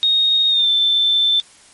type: tone with pitch glide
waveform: sine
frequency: 3725 to 3542 Hz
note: A#7 to A7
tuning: -2 to +11 cents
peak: -12 dBFS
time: 0.03-1.4 s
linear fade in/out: 0 ms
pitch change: -87 cents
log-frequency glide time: 0.49-0.69 s
effects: white hiss -47 dBFS RMS until 1.73 s + MP3 48 kbps